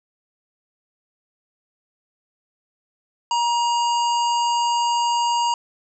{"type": "harmonic tone", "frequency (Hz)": 947, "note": "A#5", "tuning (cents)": 27, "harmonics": [1, 3, 5, 7, 8], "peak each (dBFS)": [-18, -28, -32, -35, -36], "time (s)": [3.31, 5.54], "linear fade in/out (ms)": 2, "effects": []}